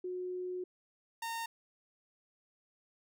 sine / sawtooth tone pair in turn, 363.9 / 917 Hz, F#4 / A#5, -29 / -29 cents, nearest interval octave + major third, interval 1600 cents, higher second, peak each -36 / -33 dBFS, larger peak second, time 0.04-0.64 / 1.22-1.46 s, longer first, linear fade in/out 5 ms, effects none

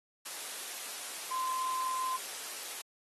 sine tone in noise, 1035 Hz, C6, 19 cents flat, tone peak -32 dBFS, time 1.31-2.17 s, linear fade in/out 10 ms, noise white, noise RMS -41 dBFS, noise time 0.25-2.82 s, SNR +6 dB, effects high-pass 400 Hz 12 dB/octave + AAC 32 kbps

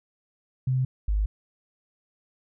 sine tone pair in turn, 129.6 / 51.52 Hz, C3 / G#1, -16 / -13 cents, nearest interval octave + major third, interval 1597 cents, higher first, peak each -21 dBFS, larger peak neither, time 0.67-0.85 / 1.08-1.26 s, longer neither, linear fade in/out 5 ms, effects none

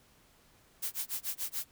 blue noise with tremolo, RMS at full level -34 dBFS, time 0.82-1.66 s, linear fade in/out 10 ms, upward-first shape sine, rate 6.9 Hz, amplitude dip 100%, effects pink hiss -64 dBFS RMS until 1.71 s

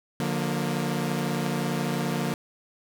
sawtooth chord, Bb major, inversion first, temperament equal with one note detuned, 146.83 / 178.49 / 233.1 Hz, D3 / F3 / Bb3, 0 / +38 / 0 cents, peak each -26 dBFS, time 0.2-2.34 s, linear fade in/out 0 ms, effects none

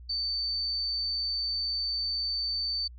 sine tone, 4558 Hz, C#8, 47 cents sharp, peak -28 dBFS, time 0.09-2.88 s, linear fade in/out 10 ms, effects added 60 Hz sine -44 dBFS peak until 2.98 s + AAC 64 kbps

